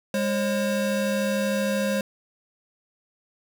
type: tone pair together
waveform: square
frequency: 203.4 / 537 Hz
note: G#3 / C5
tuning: -36 / +45 cents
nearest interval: octave + perfect fourth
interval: 1681 cents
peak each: -26 dBFS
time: 0.14-2.01 s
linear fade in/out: 2 ms
effects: none